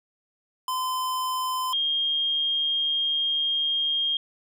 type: tone pair in turn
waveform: square / sine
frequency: 1025 / 3226 Hz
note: C6 / G7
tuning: -36 / +49 cents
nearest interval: octave + minor sixth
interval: 1985 cents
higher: second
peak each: -26 / -22 dBFS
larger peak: second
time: 0.68-1.73 / 1.73-4.17 s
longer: second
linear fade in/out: 2 ms
effects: none